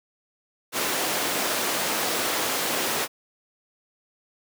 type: high-pass noise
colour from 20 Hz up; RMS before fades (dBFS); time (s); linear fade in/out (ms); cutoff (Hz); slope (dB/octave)
pink; -26; 0.72-3.08; 50; 340; 12
effects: none